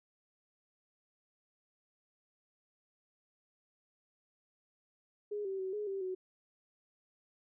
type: tone with pitch steps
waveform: sine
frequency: 414.8 / 385.8 / 377.8 / 418.6 / 389.6 / 371.9 Hz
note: G#4 / G4 / F#4 / G#4 / G4 / F#4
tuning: -2 / -28 / +36 / +14 / -11 / +9 cents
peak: -35 dBFS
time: 5.31-6.15 s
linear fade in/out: 10 ms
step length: 140 ms
effects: none